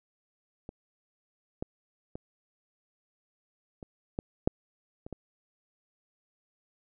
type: clicks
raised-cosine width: 2 ms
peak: -27 / -19 / -25 / -29 / -18 / -9 / -28 / -24 dBFS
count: 8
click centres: 0.691 / 1.625 / 2.155 / 3.828 / 4.189 / 4.475 / 5.065 / 5.127 s
effects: none